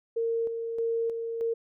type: tone with tremolo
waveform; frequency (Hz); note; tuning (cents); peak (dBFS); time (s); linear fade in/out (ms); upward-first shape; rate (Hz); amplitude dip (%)
sine; 459.1; A#4; -26; -25; 0.16-1.54; 10; square; 1.6; 45
effects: none